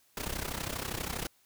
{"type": "noise with amplitude modulation", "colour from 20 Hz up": "pink", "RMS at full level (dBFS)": -33, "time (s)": [0.17, 1.27], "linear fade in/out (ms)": 2, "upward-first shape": "sine", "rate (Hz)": 32.4, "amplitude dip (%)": 80, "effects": ["white hiss -67 dBFS RMS until 1.45 s"]}